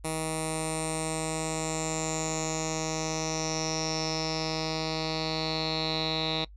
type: tone with low-pass filter sweep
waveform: 10% pulse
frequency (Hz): 158.8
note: D#3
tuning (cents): +36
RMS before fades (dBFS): -31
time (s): 0.04-6.45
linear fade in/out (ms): 10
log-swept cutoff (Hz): 9800 to 3800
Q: 9
effects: noise-tail reverb RT60 0.1 s tail -22 dB re dry + added 50 Hz sine -46 dBFS peak until 6.56 s